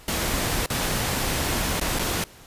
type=noise with dropouts; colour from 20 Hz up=pink; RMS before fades=-25 dBFS; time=0.08-2.24 s; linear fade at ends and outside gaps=2 ms; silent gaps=0.661-0.701 / 1.799-1.812 / 1.989-1.993 s; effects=pink hiss -48 dBFS RMS until 2.46 s + resampled to 32000 Hz